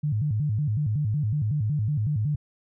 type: tone with vibrato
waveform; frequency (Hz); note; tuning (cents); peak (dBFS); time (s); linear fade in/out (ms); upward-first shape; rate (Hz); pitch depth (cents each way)
sine; 126.1; B2; +36; -22; 0.03-2.36; 10; square; 5.4; 290
effects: none